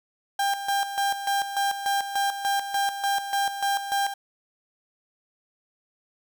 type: tone with tremolo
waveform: 35% pulse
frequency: 797 Hz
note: G5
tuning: 28 cents sharp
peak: -20 dBFS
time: 0.39-4.14 s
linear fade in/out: 5 ms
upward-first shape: square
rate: 3.4 Hz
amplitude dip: 65%
effects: none